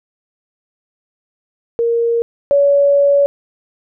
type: tone pair in turn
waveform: sine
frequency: 466.2 / 565.9 Hz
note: A#4 / C#5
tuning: 0 / +36 cents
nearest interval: minor third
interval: 336 cents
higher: second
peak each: -12 / -8 dBFS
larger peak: second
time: 1.79-2.22 / 2.51-3.26 s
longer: second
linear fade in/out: 0 ms
effects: none